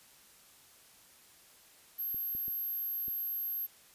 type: tone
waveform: sine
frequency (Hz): 12544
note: G9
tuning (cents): 0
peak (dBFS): -33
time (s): 1.98-3.67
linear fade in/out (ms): 20
type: clicks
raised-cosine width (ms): 3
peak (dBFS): -38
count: 4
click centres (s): 2.145 / 2.351 / 2.481 / 3.082
effects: white hiss -60 dBFS RMS until 3.94 s + resampled to 32000 Hz